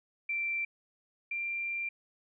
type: tone pair in turn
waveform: sine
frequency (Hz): 2349 / 2372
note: D7 / D7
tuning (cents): 0 / +17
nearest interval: unison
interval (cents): 17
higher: second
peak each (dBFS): -30 / -32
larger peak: first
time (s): 0.29-0.65 / 1.31-1.89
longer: second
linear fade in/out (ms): 5
effects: none